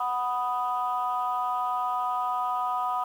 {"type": "chord", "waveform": "sine", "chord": "B major", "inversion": "second", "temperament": "equal", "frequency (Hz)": [740, 987.8, 1244.5], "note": ["F#5", "B5", "D#6"], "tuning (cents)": [0, 0, 0], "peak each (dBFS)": -29, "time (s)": [0, 3.04], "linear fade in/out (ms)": 5, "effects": ["tanh soft clip ceiling -18 dBFS", "9-bit"]}